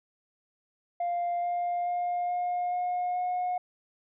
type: tone with pitch steps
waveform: sine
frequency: 698.5 / 703.4 / 708.3 / 713.2 / 718.1 / 723.1 Hz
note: F5 / F5 / F5 / F5 / F5 / F#5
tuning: 0 / +12 / +24 / +36 / +48 / -40 cents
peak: -25 dBFS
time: 1-3.58 s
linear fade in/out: 5 ms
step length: 430 ms
effects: tanh soft clip ceiling -25 dBFS